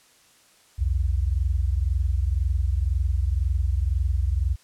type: tone pair together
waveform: sine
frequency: 61 / 82.96 Hz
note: B1 / E2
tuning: -21 / +12 cents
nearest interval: perfect fourth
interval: 533 cents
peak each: -22 / -24 dBFS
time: 0.78-4.56 s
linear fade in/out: 20 ms
effects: white hiss -57 dBFS RMS until 4.63 s + low-pass 10000 Hz 12 dB/octave